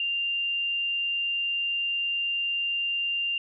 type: tone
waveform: sine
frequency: 2789 Hz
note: F7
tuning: 3 cents flat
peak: -25 dBFS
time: 0-3.38 s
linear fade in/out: 2 ms
effects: none